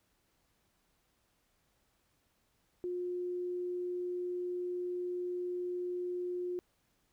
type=tone; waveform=sine; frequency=357.3 Hz; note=F4; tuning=40 cents sharp; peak=-34 dBFS; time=2.84-6.59 s; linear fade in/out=0 ms; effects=pink hiss -75 dBFS RMS until 7.12 s